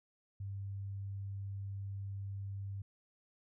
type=tone; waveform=sine; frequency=98.7 Hz; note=G2; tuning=12 cents sharp; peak=-39 dBFS; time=0.4-2.82 s; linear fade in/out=5 ms; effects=none